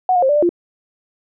sine tone with pitch steps, 739 / 714 / 530 / 586 / 594 / 346.9 Hz, F#5 / F5 / C5 / D5 / D5 / F4, -2 / +38 / +22 / -4 / +20 / -12 cents, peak -11 dBFS, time 0.09-0.492 s, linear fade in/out 2 ms, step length 67 ms, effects none

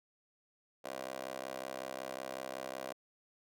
15% pulse tone with high-pass filter, 65.41 Hz, C2, in tune, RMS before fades -43 dBFS, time 0.84-2.93 s, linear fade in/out 10 ms, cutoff 510 Hz, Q 2.3, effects none

